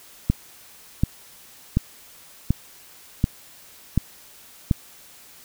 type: click train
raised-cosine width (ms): 5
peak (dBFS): -5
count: 7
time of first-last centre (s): 0.3-4.712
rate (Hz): 1.36
effects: white hiss -48 dBFS RMS until 5.44 s